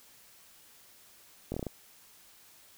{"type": "slowing click train", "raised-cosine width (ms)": 2, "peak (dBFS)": -21, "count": 6, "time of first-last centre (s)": [1.52, 1.667], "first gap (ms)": 21, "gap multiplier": 1.17, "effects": ["white hiss -58 dBFS RMS until 2.77 s"]}